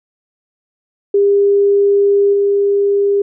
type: tone with level steps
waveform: sine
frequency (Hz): 402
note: G4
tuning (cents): +44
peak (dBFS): -8 / -10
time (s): 1.14-3.22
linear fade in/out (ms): 5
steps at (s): 2.33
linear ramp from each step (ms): 5
effects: none